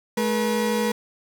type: tone pair together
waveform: 35% pulse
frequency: 214 / 480.5 Hz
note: A3 / B4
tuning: -48 / -48 cents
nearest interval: octave + major second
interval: 1400 cents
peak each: -22 dBFS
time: 0.17-0.92 s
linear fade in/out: 5 ms
effects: none